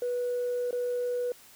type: tone with dropouts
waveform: sine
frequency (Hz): 490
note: B4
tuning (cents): -14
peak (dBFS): -26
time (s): 0.02-1.32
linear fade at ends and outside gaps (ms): 2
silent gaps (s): 0.709-0.728
effects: tanh soft clip ceiling -24 dBFS + white hiss -54 dBFS RMS until 1.55 s